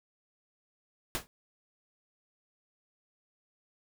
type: noise with exponential decay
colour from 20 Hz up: pink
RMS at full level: -29 dBFS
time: 1.15-1.27 s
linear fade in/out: 0 ms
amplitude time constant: 26 ms
effects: none